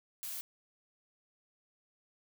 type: noise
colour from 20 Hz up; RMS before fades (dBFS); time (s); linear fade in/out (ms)
blue; -41; 0.23-0.41; 0
effects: none